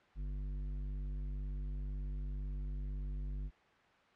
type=tone with tanh clipping; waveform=triangle; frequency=49 Hz; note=G1; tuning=in tune; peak=-39 dBFS; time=0.15-3.51 s; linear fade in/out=50 ms; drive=15 dB; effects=white hiss -65 dBFS RMS until 4.15 s + low-pass 2000 Hz 12 dB/octave